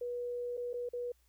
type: tone with dropouts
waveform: sine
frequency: 485.9 Hz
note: B4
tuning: 28 cents flat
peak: -35 dBFS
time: 0.01-1.12 s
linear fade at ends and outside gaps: 5 ms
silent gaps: 0.57-0.575 / 0.732-0.739 / 0.89-0.933 s
effects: added 60 Hz sine -68 dBFS peak until 1.28 s + white hiss -74 dBFS RMS until 1.28 s